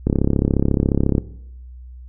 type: click train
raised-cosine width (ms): 3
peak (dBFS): -4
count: 39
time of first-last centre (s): 0.07-1.181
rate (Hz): 34.2
effects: noise-tail reverb RT60 0.8 s tail -18 dB re dry + added 62 Hz sine -35 dBFS peak until 2.08 s